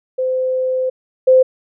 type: tone pair in turn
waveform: sine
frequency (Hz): 515 / 517.1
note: C5 / C5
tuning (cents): -28 / -20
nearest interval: unison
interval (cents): 8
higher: second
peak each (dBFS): -15 / -6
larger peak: second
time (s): 0.18-0.9 / 1.27-1.43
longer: first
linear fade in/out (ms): 10
effects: none